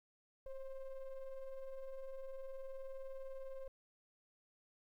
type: ring-modulated tone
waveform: triangle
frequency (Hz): 262.2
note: C4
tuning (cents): +4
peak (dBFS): -39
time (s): 0.46-3.68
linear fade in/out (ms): 5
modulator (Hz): 272
effects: 13-bit